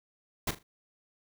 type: noise with echo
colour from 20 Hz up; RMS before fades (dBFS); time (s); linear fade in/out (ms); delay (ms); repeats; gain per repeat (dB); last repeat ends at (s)
pink; -30; 0.47-0.51; 5; 40; 3; -12; 0.63
effects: none